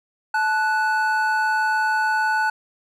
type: tone pair together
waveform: triangle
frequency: 870.7 / 1480 Hz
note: A5 / F#6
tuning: -18 / 0 cents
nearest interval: major sixth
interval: 918 cents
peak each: -19 dBFS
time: 0.34-2.5 s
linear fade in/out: 5 ms
effects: none